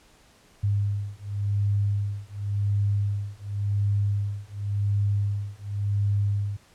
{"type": "beating tone pair", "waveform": "sine", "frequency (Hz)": [101, 101.91], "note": ["G#2", "G#2"], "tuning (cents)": [-48, -32], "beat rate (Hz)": 0.91, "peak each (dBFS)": [-26, -26], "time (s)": [0.63, 6.57], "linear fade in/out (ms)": 10, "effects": ["pink hiss -57 dBFS RMS until 6.74 s", "low-pass 10000 Hz 12 dB/octave"]}